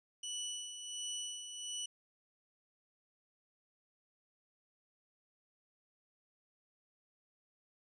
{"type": "tone with tremolo", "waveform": "20% pulse", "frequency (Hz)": 2960, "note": "F#7", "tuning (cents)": 0, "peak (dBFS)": -33, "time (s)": [0.23, 1.86], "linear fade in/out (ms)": 5, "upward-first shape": "sine", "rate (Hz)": 1.4, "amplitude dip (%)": 55, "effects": ["resampled to 22050 Hz"]}